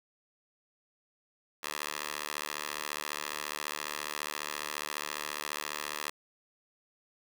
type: tone with high-pass filter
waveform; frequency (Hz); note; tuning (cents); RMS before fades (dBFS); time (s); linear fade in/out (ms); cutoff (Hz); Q
10% pulse; 74.6; D2; +28; -38; 1.63-6.1; 5; 1100; 0.64
effects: none